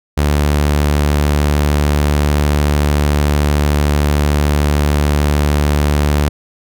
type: tone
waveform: sawtooth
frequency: 73.42 Hz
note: D2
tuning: in tune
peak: -7 dBFS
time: 0.17-6.29 s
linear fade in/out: 10 ms
effects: none